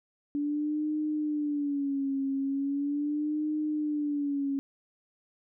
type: tone with vibrato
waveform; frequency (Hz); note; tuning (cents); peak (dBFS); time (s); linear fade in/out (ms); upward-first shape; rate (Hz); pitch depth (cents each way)
sine; 288; D4; -34; -27; 0.35-4.59; 0; sine; 0.39; 99
effects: none